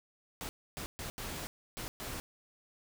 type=noise bursts at uneven times; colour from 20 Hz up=pink; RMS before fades=-41 dBFS; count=6; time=0.41-0.49 / 0.77-0.86 / 0.99-1.1 / 1.18-1.47 / 1.77-1.88 / 2-2.2 s; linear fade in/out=0 ms; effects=none